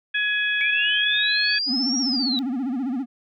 harmonic tone, 840 Hz, G#5, 19 cents sharp, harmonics 2 / 3 / 4, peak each -22 / -26 / -28 dBFS, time 0.14-1.59 s, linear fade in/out 10 ms
sine linear two-way sweep, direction up then down, 2255 to 5680 to 3822 Hz, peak -22 dBFS, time 0.61-2.39 s, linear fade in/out 0 ms, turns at 1.98 s
triangle tone with vibrato, 258 Hz, C4, 24 cents flat, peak -21 dBFS, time 1.66-3.06 s, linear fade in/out 50 ms, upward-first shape sine, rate 15 Hz, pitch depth 160 cents each way
effects none

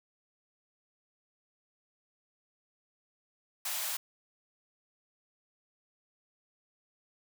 white high-pass noise, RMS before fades -35 dBFS, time 3.65-3.97 s, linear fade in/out 5 ms, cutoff 580 Hz, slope 96 dB/octave, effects none

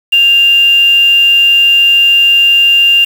sine tone with quantisation, 2793 Hz, F7, 1 cent flat, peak -4 dBFS, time 0.12-3.05 s, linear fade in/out 10 ms, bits 4, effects none

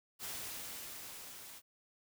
white noise with level ramp, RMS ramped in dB -42 to -52 dBFS, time 0.19-1.62 s, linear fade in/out 50 ms, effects none

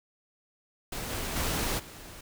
pink noise with level steps, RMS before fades -36 / -34 / -30 / -46 dBFS, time 0.92-2.21 s, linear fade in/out 5 ms, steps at 1.1 / 1.35 / 1.78 s, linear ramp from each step 20 ms, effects none

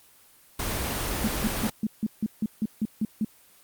pink noise, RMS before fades -29 dBFS, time 0.59-1.7 s, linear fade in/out 5 ms
sine tone bursts, 216 Hz, A3, 32 cents flat, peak -22 dBFS, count 11, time 1.24-3.247 s, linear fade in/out 2 ms, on 37 ms, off 160 ms
effects white hiss -56 dBFS RMS until 3.63 s + Opus 24 kbps

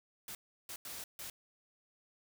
white noise bursts at uneven times, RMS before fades -45 dBFS, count 4, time 0.28-0.35 / 0.69-0.76 / 0.85-1.04 / 1.19-1.3 s, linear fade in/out 2 ms, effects none

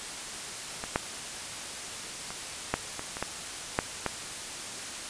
clicks, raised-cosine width 0.5 ms, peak -18 / -9 / -23 / -9 / -19 / -21 / -14 / -8 / -12 dBFS, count 9, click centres 0.839 / 0.959 / 2.305 / 2.74 / 2.994 / 3.169 / 3.226 / 3.789 / 4.063 s, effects white hiss -38 dBFS RMS until 5.09 s + resampled to 22050 Hz

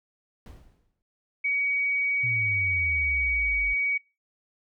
brown noise with exponential decay, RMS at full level -41 dBFS, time 0.46-1.02 s, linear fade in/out 1 ms, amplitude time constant 120 ms
sine tone, 2258 Hz, C#7, 31 cents sharp, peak -23 dBFS, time 1.44-3.98 s, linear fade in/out 10 ms
sine exponential sweep, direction down, 123.47 to 46 Hz, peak -31 dBFS, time 2.23-3.74 s, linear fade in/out 10 ms
effects noise-tail reverb RT60 0.3 s tail -25 dB re dry

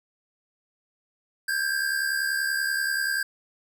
square tone pair together, 1580 / 1650.4 Hz, G6 / G#6, +13 / -11 cents, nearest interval minor second, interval 76 cents, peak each -26 / -31 dBFS, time 1.48-3.23 s, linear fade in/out 5 ms, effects none

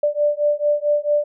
sine beating tone pair, 587.3 / 591.8 Hz, D5 / D5, 0 / +13 cents, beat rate 4.5 Hz, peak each -19 dBFS, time 0.03-1.24 s, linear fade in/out 5 ms, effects none

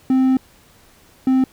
triangle tone pair in turn, 261.1 / 261.1 Hz, C4 / C4, -3 / -3 cents, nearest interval unison, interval 0 cents, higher neither, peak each -10 dBFS, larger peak neither, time 0.1-0.37 / 1.27-1.44 s, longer first, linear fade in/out 2 ms, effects pink hiss -51 dBFS RMS until 1.52 s

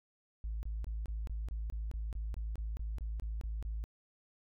sine tone bursts, 54.2 Hz, A1, 25 cents flat, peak -34 dBFS, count 16, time 0.44-3.84 s, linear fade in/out 0 ms, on 190 ms, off 24 ms, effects tanh soft clip ceiling -32 dBFS

